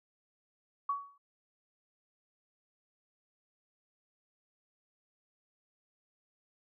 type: tone with exponential decay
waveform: sine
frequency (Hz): 1126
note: C#6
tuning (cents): +27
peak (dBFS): -27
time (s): 0.89-1.18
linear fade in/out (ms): 5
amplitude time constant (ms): 63
effects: none